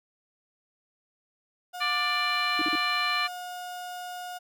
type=tone; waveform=35% pulse; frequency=719 Hz; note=F#5; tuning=50 cents flat; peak=-34 dBFS; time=1.73-4.39 s; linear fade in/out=20 ms
type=harmonic tone; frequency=590 Hz; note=D5; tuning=8 cents sharp; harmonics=2 / 3 / 4 / 5 / 6 / 7; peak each=-29 / -32 / -30 / -34 / -42 / -33 dBFS; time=1.8-3.28 s; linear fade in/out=20 ms
type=tone bursts; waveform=sine; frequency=311.1 Hz; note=D#4; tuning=in tune; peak=-28 dBFS; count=3; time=2.59-2.755 s; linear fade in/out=2 ms; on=27 ms; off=42 ms
effects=none